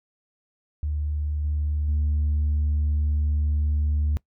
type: tone with level steps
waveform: sine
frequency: 74.6 Hz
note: D2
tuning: 28 cents sharp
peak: -23 / -21 / -18 dBFS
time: 0.83-4.17 s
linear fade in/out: 0 ms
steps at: 1.44 / 1.88 s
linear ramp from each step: 5 ms
effects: noise-tail reverb RT60 0.1 s tail -24 dB re dry + tanh soft clip ceiling -18 dBFS